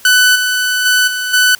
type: tone with level steps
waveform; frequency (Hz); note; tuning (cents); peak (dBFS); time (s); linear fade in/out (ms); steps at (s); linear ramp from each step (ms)
sawtooth; 1497; F#6; +20; -3 / -9 / -5 / -13 / -4; 0.05-1.55; 2; 0.35 / 0.85 / 1.07 / 1.33; 10
effects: white hiss -40 dBFS RMS until 1.59 s